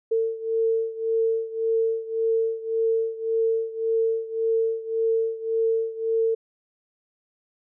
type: beating tone pair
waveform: sine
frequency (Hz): 450 / 451.8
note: A4 / A4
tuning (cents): +39 / +46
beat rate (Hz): 1.8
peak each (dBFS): -23 / -26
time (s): 0.11-6.35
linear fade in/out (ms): 10
effects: none